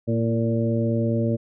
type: harmonic tone with a mistuned harmonic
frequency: 115.1 Hz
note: A#2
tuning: 22 cents flat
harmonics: 1 / 2 / 3 / 4 / 5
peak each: -23 / -24 / -29 / -30 / -29 dBFS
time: 0.07-1.37 s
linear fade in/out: 20 ms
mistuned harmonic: 3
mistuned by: -29 cents
effects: none